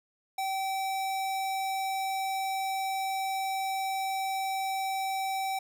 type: tone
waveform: square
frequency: 771 Hz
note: G5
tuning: 29 cents flat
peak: -30 dBFS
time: 0.38-5.59 s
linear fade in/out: 5 ms
effects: none